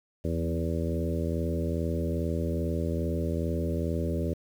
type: harmonic tone with a mistuned harmonic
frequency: 82.41 Hz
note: E2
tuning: in tune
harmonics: 1 / 2 / 3 / 4 / 5 / 6 / 7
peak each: -30 / -33 / -35 / -36 / -37 / -38 / -38 dBFS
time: 0.24-4.34 s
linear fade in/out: 10 ms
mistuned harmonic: 2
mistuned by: +20 cents
effects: 9-bit